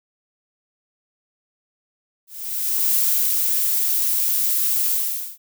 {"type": "noise with ADSR envelope", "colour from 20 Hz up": "violet", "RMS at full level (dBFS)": -18, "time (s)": [2.27, 5.38], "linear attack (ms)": 670, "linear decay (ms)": 420, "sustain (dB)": -2, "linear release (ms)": 460, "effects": []}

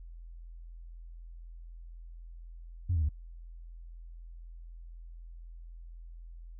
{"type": "tone with pitch steps", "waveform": "sine", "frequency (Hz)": [88.8, 80.49, 72.97], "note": ["F2", "E2", "D2"], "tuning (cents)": [29, -41, -11], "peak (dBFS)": -24, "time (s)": [2.89, 3.091], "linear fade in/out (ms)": 10, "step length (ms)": 67, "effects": ["tanh soft clip ceiling -22 dBFS", "added 42 Hz sine -44 dBFS peak until 6.59 s"]}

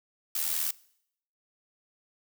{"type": "noise with amplitude modulation", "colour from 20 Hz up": "blue", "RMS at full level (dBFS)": -27, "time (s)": [0.35, 0.71], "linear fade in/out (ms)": 5, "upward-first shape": "sine", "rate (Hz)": 80, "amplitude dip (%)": 65, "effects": ["noise-tail reverb RT60 0.7 s tail -22 dB re dry"]}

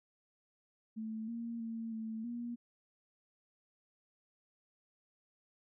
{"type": "tone with pitch steps", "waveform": "sine", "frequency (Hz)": [220.2, 232.5, 227, 221.9, 238], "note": ["A3", "A#3", "A#3", "A3", "A#3"], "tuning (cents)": [2, -4, -46, 15, 36], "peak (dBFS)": -38, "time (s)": [0.96, 2.56], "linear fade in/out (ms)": 20, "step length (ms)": 320, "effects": []}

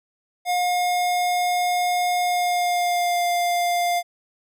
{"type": "tone with pitch glide", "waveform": "square", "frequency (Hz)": [715, 701.1], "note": ["F5", "F5"], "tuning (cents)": [41, 7], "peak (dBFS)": -20, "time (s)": [0.45, 4.03], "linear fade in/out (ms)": 50, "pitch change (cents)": -34, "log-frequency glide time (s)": [2.21, 3.25], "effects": []}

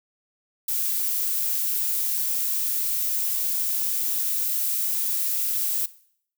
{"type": "noise", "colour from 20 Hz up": "violet", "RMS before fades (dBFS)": -25, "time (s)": [0.68, 5.86], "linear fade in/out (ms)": 5, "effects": ["noise-tail reverb RT60 0.6 s tail -18 dB re dry"]}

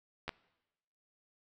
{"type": "clicks", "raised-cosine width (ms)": 0.3, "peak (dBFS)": [-23, -19], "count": 2, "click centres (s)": [0.28, 0.292], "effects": ["noise-tail reverb RT60 1.0 s tail -22 dB re dry"]}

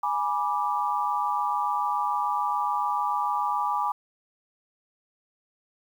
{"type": "chord", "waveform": "sine", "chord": "G# diminished", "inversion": "none", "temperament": "equal with one note detuned", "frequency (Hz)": [830.6, 977.5, 1174.7], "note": ["G#5", "B5", "D6"], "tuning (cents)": [0, -18, 0], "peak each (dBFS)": -28, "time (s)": [0.03, 3.92], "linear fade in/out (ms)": 5, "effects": ["9-bit"]}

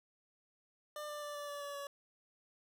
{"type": "tone with pitch steps", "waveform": "25% pulse", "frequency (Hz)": [598, 592.5, 587, 581.6, 576.3, 571, 565.7], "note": ["D5", "D5", "D5", "D5", "D5", "D5", "C#5"], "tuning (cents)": [31, 15, -1, -17, -33, -49, 35], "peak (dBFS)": -38, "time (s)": [0.96, 1.87], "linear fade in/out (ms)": 2, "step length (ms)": 130, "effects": []}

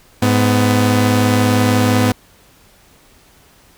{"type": "tone pair together", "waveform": "sawtooth", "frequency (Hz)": [105.1, 250], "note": ["G#2", "B3"], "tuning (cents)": [21, 21], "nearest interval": "octave + minor third", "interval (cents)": 1500, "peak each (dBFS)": -10, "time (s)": [0.22, 2.12], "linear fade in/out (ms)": 5, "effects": ["pink hiss -49 dBFS RMS until 3.77 s"]}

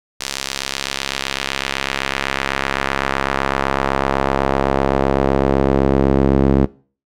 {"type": "tone with band-pass filter sweep", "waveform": "sawtooth", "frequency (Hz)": 67.9, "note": "C#2", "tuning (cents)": -35, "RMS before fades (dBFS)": -18, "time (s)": [0.2, 6.66], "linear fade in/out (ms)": 10, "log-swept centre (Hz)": [5600, 290], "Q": 1, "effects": ["noise-tail reverb RT60 0.4 s tail -21 dB re dry"]}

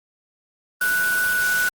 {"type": "tone in noise", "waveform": "sine", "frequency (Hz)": 1480, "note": "F#6", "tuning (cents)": 0, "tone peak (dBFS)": -18, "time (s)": [0.81, 1.69], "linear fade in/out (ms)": 5, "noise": "white", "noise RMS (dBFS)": -28, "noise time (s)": [0.81, 1.69], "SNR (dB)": 7, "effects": ["Opus 32 kbps"]}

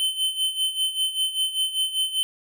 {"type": "tone with tremolo", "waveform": "square", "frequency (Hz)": 3065, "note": "G7", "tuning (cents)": -40, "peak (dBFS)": -20, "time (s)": [0, 2.23], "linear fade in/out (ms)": 0, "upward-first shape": "sine", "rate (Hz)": 5.1, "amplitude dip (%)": 75, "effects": []}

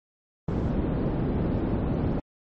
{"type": "low-pass noise", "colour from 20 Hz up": "white", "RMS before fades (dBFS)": -26, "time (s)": [0.48, 2.2], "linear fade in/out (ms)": 5, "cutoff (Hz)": 280, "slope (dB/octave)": 12, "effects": ["MP3 32 kbps"]}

